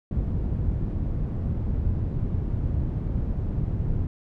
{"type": "low-pass noise", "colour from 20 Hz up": "white", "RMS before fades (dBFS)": -26, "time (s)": [0.11, 4.07], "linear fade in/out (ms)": 2, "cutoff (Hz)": 110, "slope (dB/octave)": 12, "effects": []}